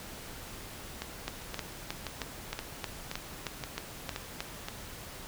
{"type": "two click trains", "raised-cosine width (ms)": 0.2, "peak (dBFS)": [-16, -18], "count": [11, 8], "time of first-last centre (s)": [[1.28, 4.405], [1.02, 4.685]], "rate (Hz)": [3.2, 1.91], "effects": ["pink hiss -45 dBFS RMS until 5.27 s"]}